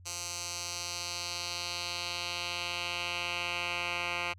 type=tone with band-pass filter sweep; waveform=10% pulse; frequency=174.61 Hz; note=F3; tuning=in tune; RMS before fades=-36 dBFS; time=0.05-4.34 s; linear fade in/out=20 ms; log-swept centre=6500 to 2200 Hz; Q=1.8; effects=added 90 Hz sine -51 dBFS peak until 4.38 s